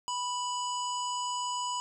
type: harmonic tone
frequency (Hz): 987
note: B5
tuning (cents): -1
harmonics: 1 / 3 / 5 / 7 / 8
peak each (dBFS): -32 / -39 / -44 / -40 / -45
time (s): 0.08-1.8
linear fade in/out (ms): 0
effects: none